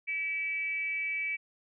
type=tone with frequency modulation; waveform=sine; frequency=2300 Hz; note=D7; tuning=37 cents flat; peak=-30 dBFS; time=0.07-1.37 s; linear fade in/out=20 ms; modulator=356 Hz; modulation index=0.4; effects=none